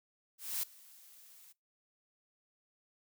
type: noise with ADSR envelope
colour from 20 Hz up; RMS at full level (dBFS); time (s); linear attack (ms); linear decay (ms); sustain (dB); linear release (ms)
blue; -34; 0.38-1.53; 250; 6; -24; 16
effects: noise-tail reverb RT60 0.2 s tail -22 dB re dry